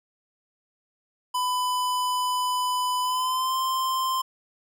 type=tone with pitch glide; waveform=square; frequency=1000 to 1044.3 Hz; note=B5 to C6; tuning=+21 to -4 cents; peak=-24 dBFS; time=1.34-4.22 s; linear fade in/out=10 ms; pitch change=+75 cents; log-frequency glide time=3.02-3.56 s; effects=none